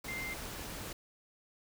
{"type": "tone in noise", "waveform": "sine", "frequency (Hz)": 2093, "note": "C7", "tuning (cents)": 0, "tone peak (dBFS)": -38, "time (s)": [0.08, 0.34], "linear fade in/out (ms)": 5, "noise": "pink", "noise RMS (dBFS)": -43, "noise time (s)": [0.04, 0.93], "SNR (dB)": 2, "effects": []}